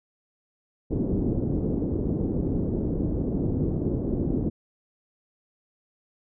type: low-pass noise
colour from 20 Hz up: white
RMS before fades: -26 dBFS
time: 0.9-4.5 s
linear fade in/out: 20 ms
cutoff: 360 Hz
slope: 24 dB/octave
effects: none